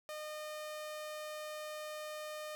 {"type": "tone", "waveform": "sawtooth", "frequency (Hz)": 610, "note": "D#5", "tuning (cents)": -34, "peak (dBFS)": -38, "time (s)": [0.09, 2.55], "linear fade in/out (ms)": 0, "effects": []}